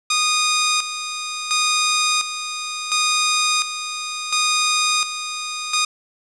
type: tone with tremolo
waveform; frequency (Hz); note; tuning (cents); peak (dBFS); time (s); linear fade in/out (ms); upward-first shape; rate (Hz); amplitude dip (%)
10% pulse; 1233; D#6; -16; -8; 0.1-5.85; 5; square; 0.71; 65
effects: resampled to 22050 Hz + 7-bit